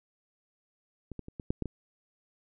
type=clicks; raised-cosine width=3 ms; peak=-27 / -25 / -30 / -25 / -15 / -18 / -22 dBFS; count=7; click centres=1.117 / 1.193 / 1.284 / 1.398 / 1.505 / 1.623 / 1.657 s; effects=none